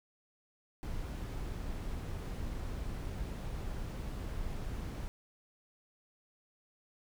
brown noise, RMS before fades -39 dBFS, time 0.83-5.08 s, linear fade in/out 0 ms, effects none

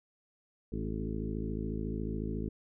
harmonic tone with a mistuned harmonic, 54 Hz, A1, 32 cents flat, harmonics 1 / 2 / 3 / 4 / 5 / 6 / 7 / 8, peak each -38 / -41 / -41 / -39 / -43 / -44 / -44 / -45 dBFS, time 0.72-2.49 s, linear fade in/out 5 ms, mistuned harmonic 6, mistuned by -25 cents, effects none

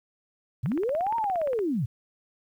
sine linear two-way sweep, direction up then down, 97.9 to 941 to 97.9 Hz, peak -24 dBFS, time 0.63-1.86 s, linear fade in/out 10 ms, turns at 1.16 s
click train, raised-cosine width 0.5 ms, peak -24 dBFS, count 17, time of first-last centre 0.66-1.59 s, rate 17.2 Hz
effects 10-bit

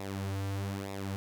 sawtooth tone with flanger, 98 Hz, G2, in tune, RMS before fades -36 dBFS, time 0-1.16 s, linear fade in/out 0 ms, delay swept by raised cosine 0.65 to 5.45 ms, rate 1.1 Hz, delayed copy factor -0.7, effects none

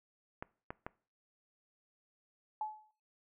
clicks, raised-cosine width 0.5 ms, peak -24 dBFS, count 3, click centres 0.425 / 0.705 / 0.865 s
sine tone with exponential decay, 858 Hz, A5, 44 cents flat, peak -32 dBFS, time 2.61-2.91 s, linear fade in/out 2 ms, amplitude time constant 65 ms
effects noise-tail reverb RT60 0.4 s tail -22 dB re dry + low-pass 2000 Hz 12 dB/octave

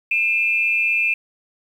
sine tone pair together, 2416 / 2632 Hz, D7 / E7, +48 / -3 cents, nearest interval minor second, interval 149 cents, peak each -19 dBFS, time 0.11-1.14 s, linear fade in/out 5 ms, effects 8-bit

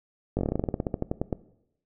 slowing click train, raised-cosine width 2 ms, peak -13 dBFS, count 19, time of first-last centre 0.37-1.328 s, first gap 19 ms, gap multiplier 1.11, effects noise-tail reverb RT60 0.8 s tail -18 dB re dry

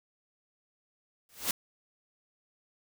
white noise with exponential growth, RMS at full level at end -26 dBFS, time 1.29-1.51 s, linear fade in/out 2 ms, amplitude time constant 47 ms, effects none

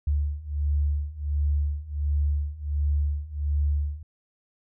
sine beating tone pair, 72.2 / 73.6 Hz, D2 / D2, -29 / +4 cents, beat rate 1.4 Hz, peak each -27 / -25 dBFS, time 0.07-4.03 s, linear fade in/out 5 ms, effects none

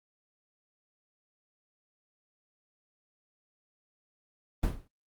brown noise with exponential decay, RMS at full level -22 dBFS, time 4.63-4.88 s, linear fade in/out 5 ms, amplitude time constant 53 ms, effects Opus 32 kbps

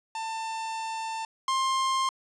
45% pulse tone pair in turn, 893 / 1058 Hz, A5 / C6, +25 / +19 cents, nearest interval minor third, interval 294 cents, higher second, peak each -31 / -24 dBFS, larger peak second, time 0.15-1.25 / 1.48-2.09 s, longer first, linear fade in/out 2 ms, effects resampled to 22050 Hz + 10-bit

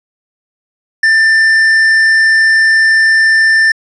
triangle tone with tanh clipping, 1783 Hz, A6, 22 cents sharp, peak -7 dBFS, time 1.03-3.72 s, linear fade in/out 5 ms, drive 11 dB, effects resampled to 22050 Hz

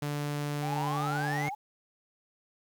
sawtooth tone, 146.2 Hz, D3, 7 cents flat, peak -27 dBFS, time 0.02-1.49 s, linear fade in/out 5 ms
triangle exponential sweep, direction up, 740 to 2217 Hz, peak -33 dBFS, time 0.62-1.5 s, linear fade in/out 5 ms
sine tone with vibrato, 802 Hz, G5, 39 cents sharp, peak -34 dBFS, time 0.72-1.55 s, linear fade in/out 10 ms, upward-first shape sine, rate 10 Hz, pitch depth 98 cents each way
effects 10-bit

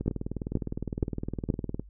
two click trains, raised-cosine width 3 ms, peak -19 / -12 dBFS, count 36 / 4, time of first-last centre 0.01-1.796 / 0.08-1.502 s, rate 19.6 / 2.11 Hz, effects noise-tail reverb RT60 0.1 s tail -23 dB re dry + added 50 Hz sine -47 dBFS peak until 1.89 s

